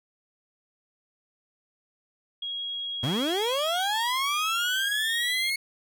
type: tone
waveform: sine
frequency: 3297 Hz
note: G#7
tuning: 13 cents flat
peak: -30 dBFS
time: 2.42-5.5 s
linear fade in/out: 5 ms
type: linear sweep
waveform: 30% pulse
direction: up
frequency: 110 to 2192 Hz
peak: -23 dBFS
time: 3.03-5.56 s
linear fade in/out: 5 ms
effects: none